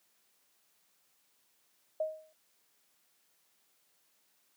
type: tone with exponential decay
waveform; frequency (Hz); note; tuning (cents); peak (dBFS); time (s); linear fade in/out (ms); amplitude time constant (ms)
sine; 627; D#5; +13; -27; 2-2.33; 5; 70
effects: white hiss -72 dBFS RMS until 4.56 s + high-pass 150 Hz 12 dB/octave